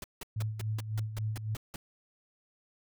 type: noise bursts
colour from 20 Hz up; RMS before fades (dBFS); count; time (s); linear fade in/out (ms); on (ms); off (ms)
pink; -41; 10; 0.02-1.76; 2; 21; 170
type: tone with tremolo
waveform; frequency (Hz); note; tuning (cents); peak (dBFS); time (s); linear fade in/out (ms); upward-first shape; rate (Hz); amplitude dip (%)
sine; 108.4; A2; -25; -29; 0.36-1.55; 5; sine; 3.6; 65
effects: none